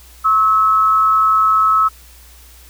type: tone pair together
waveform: sine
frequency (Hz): 1094 / 1295.1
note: C#6 / E6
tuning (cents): -23 / -31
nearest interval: minor third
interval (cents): 292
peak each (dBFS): -20 / -10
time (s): 0.24-1.89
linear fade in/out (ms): 20
effects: added 60 Hz sine -42 dBFS peak until 2.69 s + white hiss -45 dBFS RMS until 2.69 s